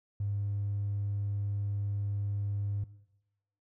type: tone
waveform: triangle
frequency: 101.3 Hz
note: G#2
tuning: 43 cents flat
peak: -26 dBFS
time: 0.2-2.84 s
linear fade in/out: 5 ms
effects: noise-tail reverb RT60 0.9 s tail -22 dB re dry + tanh soft clip ceiling -27 dBFS